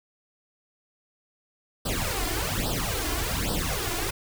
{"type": "noise with flanger", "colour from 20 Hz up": "pink", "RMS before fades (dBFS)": -28, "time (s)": [1.85, 4.11], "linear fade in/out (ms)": 10, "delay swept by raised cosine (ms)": [0.22, 2.92], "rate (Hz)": 1.2, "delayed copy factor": 0.9, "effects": []}